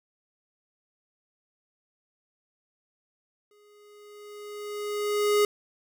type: tone with exponential growth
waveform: square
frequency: 415.3 Hz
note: G#4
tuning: in tune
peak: -19 dBFS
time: 3.51-5.45 s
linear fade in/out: 2 ms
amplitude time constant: 420 ms
effects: none